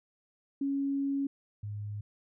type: tone pair in turn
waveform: sine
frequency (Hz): 277.2 / 103.83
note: C#4 / G#2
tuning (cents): 0 / 0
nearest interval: octave + perfect fourth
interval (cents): 1700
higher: first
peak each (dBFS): -28 / -35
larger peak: first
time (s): 0.61-1.27 / 1.63-2.01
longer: first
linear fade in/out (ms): 5
effects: none